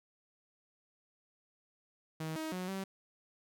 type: tone with pitch steps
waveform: sawtooth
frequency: 158.6 / 316.1 / 183 / 192.6 Hz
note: D#3 / D#4 / F#3 / G3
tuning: +33 / +27 / -19 / -30 cents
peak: -33 dBFS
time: 2.2-2.84 s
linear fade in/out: 5 ms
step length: 160 ms
effects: none